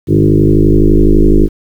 sine tone with frequency modulation, 155.5 Hz, D#3, 1 cent flat, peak -4 dBFS, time 0.07-1.49 s, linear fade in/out 50 ms, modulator 51.9 Hz, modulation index 4.5, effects 7-bit

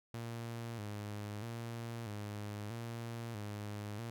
sawtooth tone with vibrato, 110 Hz, A2, in tune, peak -37 dBFS, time 0.14-4.1 s, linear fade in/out 0 ms, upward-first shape square, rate 0.78 Hz, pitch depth 97 cents each way, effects none

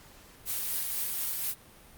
blue noise with tremolo, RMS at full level -31 dBFS, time 0.45-1.55 s, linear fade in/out 50 ms, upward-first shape sine, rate 4.1 Hz, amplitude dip 25%, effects pink hiss -54 dBFS RMS until 1.97 s + Opus 48 kbps

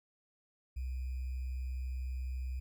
sine tone with sample-and-hold, 64 Hz, C2, 38 cents flat, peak -35 dBFS, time 0.76-2.6 s, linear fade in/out 10 ms, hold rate 2450 Hz, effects none

